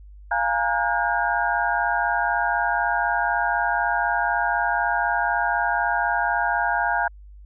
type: tone cluster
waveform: sine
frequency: 696 / 830 / 934 / 1442 / 1612 Hz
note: F5 / G#5 / A#5 / F#6 / G6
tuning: -6 / -1 / +3 / -45 / +48 cents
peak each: -26 dBFS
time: 0.31-7.08 s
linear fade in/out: 5 ms
effects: added 50 Hz sine -41 dBFS peak until 7.45 s